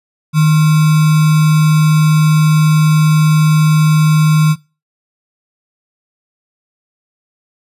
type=tone with sample-and-hold; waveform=sine; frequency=155.1 Hz; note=D#3; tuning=5 cents flat; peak=-6 dBFS; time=0.33-4.56 s; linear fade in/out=50 ms; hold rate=1225 Hz; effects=noise-tail reverb RT60 0.3 s tail -21 dB re dry + resampled to 32000 Hz